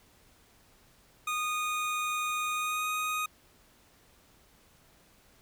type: tone with pitch glide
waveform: 25% pulse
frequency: 1233 to 1245.9 Hz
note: D#6 to D#6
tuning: -16 to +2 cents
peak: -26 dBFS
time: 1.27-3.26 s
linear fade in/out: 5 ms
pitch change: +18 cents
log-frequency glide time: 2.52-2.88 s
effects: pink hiss -62 dBFS RMS until 5.41 s